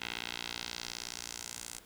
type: tone with band-pass filter sweep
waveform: 10% pulse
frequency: 58.9 Hz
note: A#1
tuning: 19 cents sharp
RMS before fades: -42 dBFS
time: 0-1.8 s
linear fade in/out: 20 ms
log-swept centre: 2900 to 8400 Hz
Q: 1.6
effects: pink hiss -58 dBFS RMS until 1.85 s